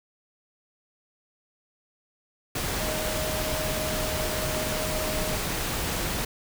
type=tone in noise; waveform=sine; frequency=622.3 Hz; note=D#5; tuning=in tune; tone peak=-32 dBFS; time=2.8-5.36 s; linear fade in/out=5 ms; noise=pink; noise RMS=-29 dBFS; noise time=2.55-6.25 s; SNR=-6 dB; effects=none